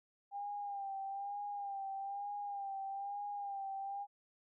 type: tone with vibrato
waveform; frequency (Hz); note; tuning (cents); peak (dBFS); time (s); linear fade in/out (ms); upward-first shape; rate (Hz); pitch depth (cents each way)
sine; 799; G5; +33; -39; 0.31-4.07; 50; sine; 1.1; 43
effects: none